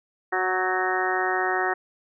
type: harmonic tone with a mistuned harmonic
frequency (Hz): 185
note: F#3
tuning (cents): 0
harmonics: 2 / 3 / 4 / 5 / 6 / 7 / 8 / 9 / 10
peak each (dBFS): -28 / -38 / -27 / -34 / -33 / -32 / -32 / -34 / -28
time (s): 0.32-1.74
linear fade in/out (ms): 10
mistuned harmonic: 8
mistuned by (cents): +32
effects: none